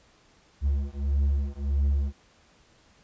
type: beating tone pair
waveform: triangle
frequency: 69.3 / 70.9 Hz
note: C#2 / C#2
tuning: 0 / +40 cents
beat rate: 1.6 Hz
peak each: -24 dBFS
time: 0.61-2.13 s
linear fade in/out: 50 ms
effects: pink hiss -60 dBFS RMS until 3.03 s + resampled to 16000 Hz